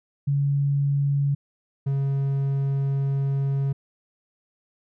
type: tone pair in turn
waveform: sine / triangle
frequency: 141.1 / 137.8 Hz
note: C#3 / C#3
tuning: +31 / -10 cents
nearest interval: unison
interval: 41 cents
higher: first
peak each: -19 dBFS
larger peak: neither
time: 0.27-1.35 / 1.86-3.73 s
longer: second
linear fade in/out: 10 ms
effects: none